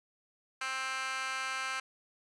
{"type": "tone with high-pass filter", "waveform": "15% pulse", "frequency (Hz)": 263.3, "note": "C4", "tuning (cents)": 11, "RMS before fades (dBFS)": -36, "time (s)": [0.61, 1.8], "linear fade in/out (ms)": 5, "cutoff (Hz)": 1600, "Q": 5.5, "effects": ["resampled to 22050 Hz"]}